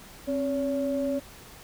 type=tone pair together; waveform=sine; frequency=267.1 / 566 Hz; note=C4 / C#5; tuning=+36 / +36 cents; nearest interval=octave + minor second; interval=1300 cents; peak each=-27 dBFS; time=0.27-1.2 s; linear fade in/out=20 ms; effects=tanh soft clip ceiling -18 dBFS + pink hiss -48 dBFS RMS until 1.63 s